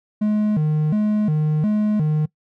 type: tone with vibrato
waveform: triangle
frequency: 180 Hz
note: F#3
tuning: 47 cents flat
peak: -14 dBFS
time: 0.21-2.26 s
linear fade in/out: 10 ms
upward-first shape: square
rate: 1.4 Hz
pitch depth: 280 cents each way
effects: noise-tail reverb RT60 0.1 s tail -22 dB re dry